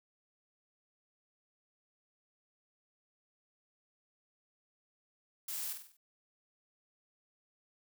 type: noise with echo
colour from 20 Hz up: blue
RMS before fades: -40 dBFS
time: 5.48-5.73 s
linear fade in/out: 5 ms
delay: 48 ms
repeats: 5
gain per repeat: -6 dB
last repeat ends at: 5.97 s
effects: none